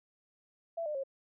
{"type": "tone with pitch steps", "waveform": "sine", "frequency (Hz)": [668, 602, 542.6], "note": ["E5", "D5", "C#5"], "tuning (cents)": [23, 43, -37], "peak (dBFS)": -33, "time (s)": [0.77, 1.037], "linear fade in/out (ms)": 10, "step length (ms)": 89, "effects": []}